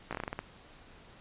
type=slowing click train; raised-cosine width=0.5 ms; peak=-20 dBFS; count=9; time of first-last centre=0.11-0.39 s; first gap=17 ms; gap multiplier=1.2; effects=pink hiss -55 dBFS RMS until 1.2 s + resampled to 8000 Hz